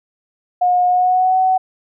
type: tone with pitch glide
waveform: sine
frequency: 720 to 750.1 Hz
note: F#5 to F#5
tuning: -47 to +23 cents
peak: -11 dBFS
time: 0.61-1.58 s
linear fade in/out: 10 ms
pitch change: +70 cents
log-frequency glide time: 0.87-1.37 s
effects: none